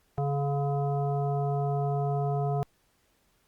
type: harmonic tone with a mistuned harmonic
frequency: 141.2 Hz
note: C#3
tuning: 32 cents sharp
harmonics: 1 / 3 / 5 / 7 / 9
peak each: -27 / -33 / -32 / -45 / -45 dBFS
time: 0.18-2.63 s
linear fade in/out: 0 ms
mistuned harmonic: 7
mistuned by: +39 cents
effects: pink hiss -69 dBFS RMS until 3.47 s + Opus 48 kbps